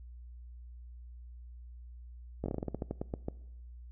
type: slowing click train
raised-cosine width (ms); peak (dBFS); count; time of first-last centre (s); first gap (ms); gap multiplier
2; -21; 14; 2.44-3.284; 20; 1.18
effects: noise-tail reverb RT60 0.9 s tail -21 dB re dry + added 60 Hz sine -46 dBFS peak until 3.91 s